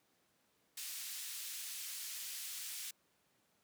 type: band-pass noise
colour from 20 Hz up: white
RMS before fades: -45 dBFS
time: 0.77-2.91 s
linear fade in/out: 5 ms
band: 2400 to 14000 Hz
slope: 12 dB/octave
effects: pink hiss -75 dBFS RMS until 3.63 s + high-pass 150 Hz 12 dB/octave